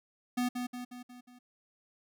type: tone with echo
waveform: square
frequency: 246.9 Hz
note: B3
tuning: in tune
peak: -29 dBFS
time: 0.37-0.49 s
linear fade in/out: 10 ms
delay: 180 ms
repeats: 5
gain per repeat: -5 dB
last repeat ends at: 1.39 s
effects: none